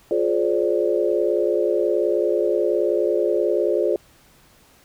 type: chord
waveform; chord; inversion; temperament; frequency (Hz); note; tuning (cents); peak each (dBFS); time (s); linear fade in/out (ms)
sine; D half-diminished seventh; first; just; 352.4 / 422.9 / 528.6 / 587.3; F4 / Ab4 / C5 / D5; +16 / +31 / +18 / 0; -22 / -22 / -24 / -24; 0.11-3.96; 2
effects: pink hiss -54 dBFS RMS until 4.84 s